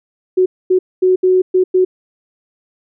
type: tone bursts at uneven times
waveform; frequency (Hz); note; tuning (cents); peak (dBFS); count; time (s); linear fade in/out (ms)
sine; 370; F#4; 0; -8; 6; 0.37-0.46 / 0.7-0.79 / 1.02-1.16 / 1.23-1.42 / 1.54-1.64 / 1.74-1.85; 10
effects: none